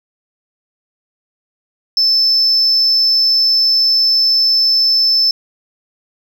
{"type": "tone", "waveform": "sine", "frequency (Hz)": 5274, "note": "E8", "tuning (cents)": 0, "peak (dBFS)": -8, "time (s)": [1.97, 5.31], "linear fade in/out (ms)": 2, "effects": ["tanh soft clip ceiling -6 dBFS", "7-bit"]}